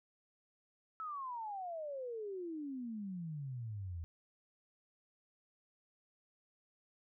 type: exponential sweep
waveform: sine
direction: down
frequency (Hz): 1318.5 to 80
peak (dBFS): -40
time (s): 1-4.04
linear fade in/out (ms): 0
effects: none